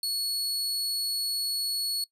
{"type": "tone", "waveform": "sawtooth", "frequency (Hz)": 4379, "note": "C#8", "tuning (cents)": -22, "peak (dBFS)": -25, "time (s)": [0.03, 2.04], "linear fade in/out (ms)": 2, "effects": ["noise-tail reverb RT60 0.1 s tail -20 dB re dry", "resampled to 32000 Hz"]}